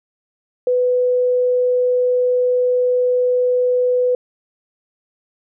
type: tone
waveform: sine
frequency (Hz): 497.7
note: B4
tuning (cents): +13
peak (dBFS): -13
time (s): 0.67-4.15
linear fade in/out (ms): 2
effects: none